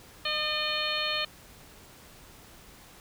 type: harmonic tone with a mistuned harmonic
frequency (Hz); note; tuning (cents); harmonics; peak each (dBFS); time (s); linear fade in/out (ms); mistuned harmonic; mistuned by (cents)
610; D#5; -34; 1 / 2 / 3 / 4 / 5 / 6 / 7; -37 / -36 / -37 / -34 / -33 / -36 / -34; 0.25-1.25; 5; 3; -26
effects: pink hiss -52 dBFS RMS until 3 s